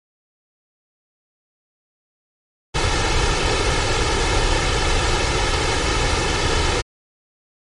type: noise with comb filter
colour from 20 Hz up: pink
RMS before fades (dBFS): -18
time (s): 2.74-6.82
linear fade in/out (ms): 20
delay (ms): 2.3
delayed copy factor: +0.65
effects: low-pass 6000 Hz 12 dB/octave + MP3 48 kbps